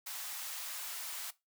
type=high-pass noise; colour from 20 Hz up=white; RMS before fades=-42 dBFS; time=0.06-1.31 s; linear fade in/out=10 ms; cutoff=700 Hz; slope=24 dB/octave; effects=noise-tail reverb RT60 0.2 s tail -18 dB re dry